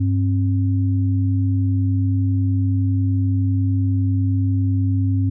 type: tone pair together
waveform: sine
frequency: 99.15 / 267.4 Hz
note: G2 / C4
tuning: +20 / +38 cents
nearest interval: octave + perfect fourth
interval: 1718 cents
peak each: -16 / -23 dBFS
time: 0-5.3 s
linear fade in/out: 10 ms
effects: none